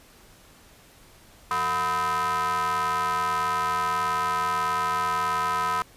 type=ring-modulated tone; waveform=square; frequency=137.6 Hz; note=C#3; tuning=12 cents flat; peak=-21 dBFS; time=1.51-5.82 s; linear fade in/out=0 ms; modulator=1140 Hz; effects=pink hiss -53 dBFS RMS until 5.96 s + resampled to 32000 Hz